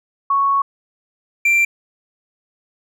sine / triangle tone pair in turn, 1108.7 / 2359 Hz, C#6 / D7, 0 / +7 cents, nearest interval octave + minor second, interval 1307 cents, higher second, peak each -13 / -10 dBFS, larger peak second, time 0.3-0.62 / 1.45-1.65 s, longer first, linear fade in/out 5 ms, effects none

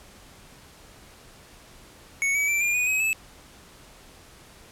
square tone with pitch steps, 2217 / 2278 / 2341 / 2405 / 2471 / 2539 / 2609 Hz, C#7 / C#7 / D7 / D7 / D#7 / D#7 / E7, 0 / +47 / -6 / +41 / -13 / +34 / -18 cents, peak -22 dBFS, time 2.22-3.13 s, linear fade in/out 0 ms, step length 130 ms, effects pink hiss -50 dBFS RMS until 4.71 s + low-pass 12000 Hz 12 dB/octave

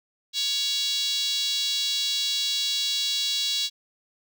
5% pulse tone with high-pass filter, 560 Hz, C#5, 18 cents sharp, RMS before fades -26 dBFS, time 0.33-3.7 s, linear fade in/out 50 ms, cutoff 3700 Hz, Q 4.3, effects none

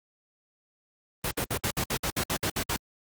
pink noise bursts, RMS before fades -28 dBFS, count 12, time 1.24-2.764 s, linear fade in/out 5 ms, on 72 ms, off 60 ms, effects high-pass 60 Hz 12 dB/octave + Opus 32 kbps

